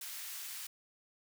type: high-pass noise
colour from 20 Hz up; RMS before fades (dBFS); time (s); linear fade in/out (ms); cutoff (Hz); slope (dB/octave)
white; -44; 0.01-0.67; 5; 1400; 12
effects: none